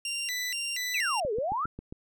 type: tone with vibrato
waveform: 20% pulse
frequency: 2349 Hz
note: D7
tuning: in tune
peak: -25 dBFS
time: 0.05-1.2 s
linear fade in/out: 2 ms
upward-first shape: square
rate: 2.1 Hz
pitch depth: 290 cents each way
type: exponential two-way sweep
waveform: sine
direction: down then up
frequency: 2774 to 401.2 to 1392 Hz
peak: -27 dBFS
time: 0.94-1.66 s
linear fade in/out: 5 ms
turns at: 1.33 s
type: click train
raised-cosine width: 3 ms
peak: -26 dBFS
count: 6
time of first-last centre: 1.25-1.925 s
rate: 7.41 Hz
effects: none